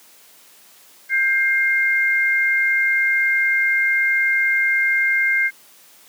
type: tone pair together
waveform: sine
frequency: 1585.2 / 2116 Hz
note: G6 / C7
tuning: +19 / +19 cents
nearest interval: perfect fourth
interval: 500 cents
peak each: -19 / -17 dBFS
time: 1.09-5.51 s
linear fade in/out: 50 ms
effects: white hiss -49 dBFS RMS until 6.08 s + high-pass 200 Hz 12 dB/octave